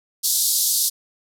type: band-pass noise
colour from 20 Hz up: white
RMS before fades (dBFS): -20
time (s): 0.23-0.9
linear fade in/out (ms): 20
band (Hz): 3800 to 14000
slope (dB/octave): 48
effects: none